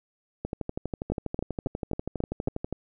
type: two click trains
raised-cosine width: 2 ms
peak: -17 / -14 dBFS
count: 29 / 6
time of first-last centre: 0.45-2.726 / 1.12-2.475 s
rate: 12.3 / 3.69 Hz
effects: none